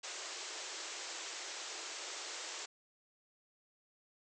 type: band-pass noise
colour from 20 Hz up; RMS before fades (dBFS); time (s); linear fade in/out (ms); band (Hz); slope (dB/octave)
white; -45; 0.03-2.66; 10; 320 to 7800; 96
effects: none